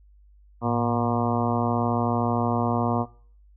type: harmonic tone with a mistuned harmonic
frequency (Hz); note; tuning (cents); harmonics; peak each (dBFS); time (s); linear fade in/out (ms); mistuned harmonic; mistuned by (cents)
119.1; A#2; +38; 1 / 2 / 3 / 4 / 5 / 6 / 7 / 8 / 9 / 10; -27 / -26 / -33 / -32 / -34 / -30 / -36 / -31 / -32 / -35; 0.61-3.06; 50; 1; -120
effects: noise-tail reverb RT60 0.5 s tail -21 dB re dry + added 50 Hz sine -51 dBFS peak until 3.56 s